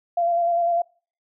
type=tone with vibrato; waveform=sine; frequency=687 Hz; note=F5; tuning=29 cents flat; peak=-18 dBFS; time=0.17-0.82 s; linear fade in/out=5 ms; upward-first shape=square; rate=10 Hz; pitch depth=20 cents each way; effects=noise-tail reverb RT60 0.4 s tail -25 dB re dry